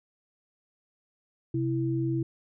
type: tone pair together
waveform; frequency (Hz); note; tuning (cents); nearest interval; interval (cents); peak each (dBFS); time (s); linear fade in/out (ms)
sine; 130.65 / 329.6; C3 / E4; -2 / 0; octave + major third; 1602; -28; 1.54-2.23; 5
effects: none